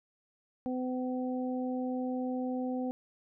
harmonic tone, 253.8 Hz, B3, 47 cents sharp, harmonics 1 / 2 / 3, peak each -32 / -38 / -42 dBFS, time 0.66-2.91 s, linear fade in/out 0 ms, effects none

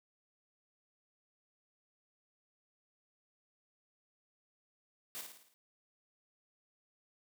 white noise with echo, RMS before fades -43 dBFS, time 5.15-5.21 s, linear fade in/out 0 ms, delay 55 ms, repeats 6, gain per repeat -5 dB, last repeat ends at 5.54 s, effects high-pass 150 Hz 12 dB/octave

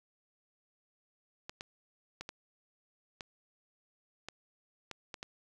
clicks, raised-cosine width 0.2 ms, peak -24 dBFS, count 9, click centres 1.495 / 1.609 / 2.21 / 2.291 / 3.208 / 4.286 / 4.913 / 5.142 / 5.229 s, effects 10-bit

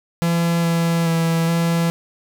45% pulse tone with pitch steps, 169 / 167.5 / 165.1 / 167.9 Hz, E3 / E3 / E3 / E3, +43 / +28 / +3 / +32 cents, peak -16 dBFS, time 0.22-1.9 s, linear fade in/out 0 ms, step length 420 ms, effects none

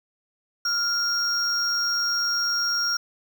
triangle tone pair together, 1400 / 5584 Hz, F6 / F8, +4 / -1 cents, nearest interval 2 octaves, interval 2395 cents, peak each -25 / -22 dBFS, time 0.65-2.97 s, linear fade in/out 5 ms, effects 8-bit

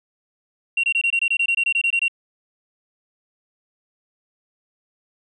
sine tone bursts, 2749 Hz, F7, 28 cents flat, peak -15 dBFS, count 15, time 0.77-2.082 s, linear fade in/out 5 ms, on 66 ms, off 23 ms, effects tanh soft clip ceiling -13 dBFS

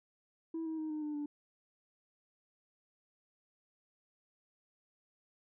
sine tone with pitch steps, 326.2 / 319.3 / 312.6 / 305.9 / 299.5 / 293.1 Hz, E4 / D#4 / D#4 / D#4 / D4 / D4, -18 / +45 / +8 / -29 / +34 / -3 cents, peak -34 dBFS, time 0.54-1.26 s, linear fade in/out 5 ms, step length 120 ms, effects tanh soft clip ceiling -34 dBFS

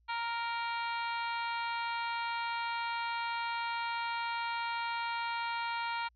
harmonic tone, 466.2 Hz, A#4, in tune, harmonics 2 / 3 / 4 / 5 / 6 / 7 / 8 / 9, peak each -35 / -40 / -46 / -42 / -48 / -49 / -51 / -48 dBFS, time 0.08-6.09 s, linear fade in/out 20 ms, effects added 58 Hz sine -66 dBFS peak until 6.15 s

